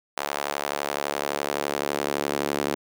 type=tone with high-pass filter sweep; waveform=sawtooth; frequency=71.8 Hz; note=D2; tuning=39 cents flat; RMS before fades=-28 dBFS; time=0.17-2.75 s; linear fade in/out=5 ms; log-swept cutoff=730 to 330 Hz; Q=1.2; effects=none